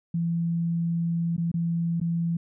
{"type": "tone with dropouts", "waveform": "sine", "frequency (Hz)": 168.4, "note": "E3", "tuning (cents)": 37, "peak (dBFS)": -23, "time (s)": [0.14, 2.37], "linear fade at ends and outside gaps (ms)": 5, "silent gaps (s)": [[1.366, 1.379], [1.516, 1.54], [2.001, 2.013]], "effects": []}